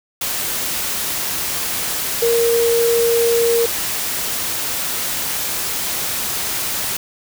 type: tone in noise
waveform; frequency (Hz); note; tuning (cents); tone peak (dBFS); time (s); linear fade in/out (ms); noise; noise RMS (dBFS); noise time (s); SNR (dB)
sine; 466.2; A#4; 0; -13; 2.22-3.66; 5; white; -22; 0.21-6.97; +6
effects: none